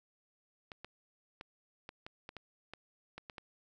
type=clicks; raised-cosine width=0.3 ms; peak=-29 dBFS; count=11; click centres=0.718 / 0.846 / 1.411 / 1.891 / 2.065 / 2.291 / 2.367 / 2.736 / 3.18 / 3.298 / 3.382 s; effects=none